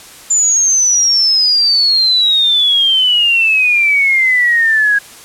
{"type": "exponential sweep", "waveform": "sine", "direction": "down", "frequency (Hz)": [7150, 1636], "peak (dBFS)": -8, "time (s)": [0.3, 4.99], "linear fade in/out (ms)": 10, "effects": ["white hiss -36 dBFS RMS until 5.24 s", "low-pass 11000 Hz 12 dB/octave"]}